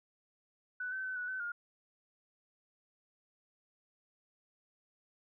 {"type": "tone with pitch steps", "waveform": "sine", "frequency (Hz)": [1491, 1535, 1519, 1473, 1521, 1419], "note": ["F#6", "G6", "F#6", "F#6", "F#6", "F6"], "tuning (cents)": [13, -37, 45, -8, 47, 27], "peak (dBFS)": -36, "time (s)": [0.8, 1.52], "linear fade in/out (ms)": 5, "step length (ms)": 120, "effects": []}